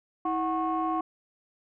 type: tone cluster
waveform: sine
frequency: 322.5 / 739 / 1094 Hz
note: E4 / F#5 / C#6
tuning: -38 / -2 / -23 cents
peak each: -29 dBFS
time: 0.25-1.01 s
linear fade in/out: 5 ms
effects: tanh soft clip ceiling -19 dBFS